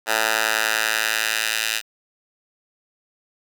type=tone with high-pass filter sweep; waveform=10% pulse; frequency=110.2 Hz; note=A2; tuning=3 cents sharp; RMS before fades=-22 dBFS; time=0.06-1.82 s; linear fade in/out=50 ms; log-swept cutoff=1000 to 2500 Hz; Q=1.2; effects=none